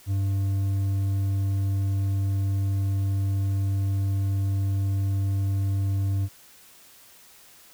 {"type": "tone with hard clipping", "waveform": "triangle", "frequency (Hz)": 98, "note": "G2", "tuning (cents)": 0, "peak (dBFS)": -23, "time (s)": [0.06, 6.29], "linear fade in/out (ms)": 50, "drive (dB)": 7, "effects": ["white hiss -52 dBFS RMS until 7.73 s"]}